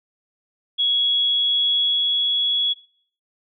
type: tone with pitch glide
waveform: sine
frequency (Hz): 3343 to 3362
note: G#7 to G#7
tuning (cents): +11 to +20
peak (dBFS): -17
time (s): 0.78-2.74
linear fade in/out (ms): 20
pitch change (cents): +9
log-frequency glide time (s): 1.17-2.55
effects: noise-tail reverb RT60 0.5 s tail -17 dB re dry